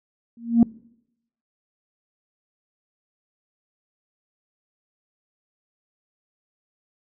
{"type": "tone with exponential growth", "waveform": "sine", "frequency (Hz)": 233.1, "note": "A#3", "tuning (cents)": 0, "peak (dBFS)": -6, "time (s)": [0.37, 0.63], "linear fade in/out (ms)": 2, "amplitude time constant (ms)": 56, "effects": ["noise-tail reverb RT60 0.8 s tail -24 dB re dry", "tanh soft clip ceiling -8 dBFS"]}